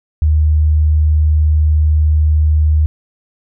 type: tone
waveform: sine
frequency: 76.7 Hz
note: D#2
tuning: 24 cents flat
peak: -8 dBFS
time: 0.22-2.86 s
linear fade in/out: 0 ms
effects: none